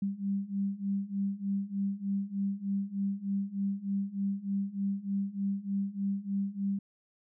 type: beating tone pair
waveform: sine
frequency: 196 / 199.3 Hz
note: G3 / G3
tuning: 0 / +29 cents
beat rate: 3.3 Hz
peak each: -34 / -32 dBFS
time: 0.02-6.79 s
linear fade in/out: 5 ms
effects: none